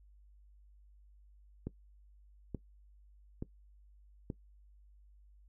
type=click train; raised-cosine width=3 ms; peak=-25 dBFS; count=4; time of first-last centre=1.67-4.302 s; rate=1.14 Hz; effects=noise-tail reverb RT60 0.1 s tail -18 dB re dry + added 50 Hz sine -58 dBFS peak until 5.48 s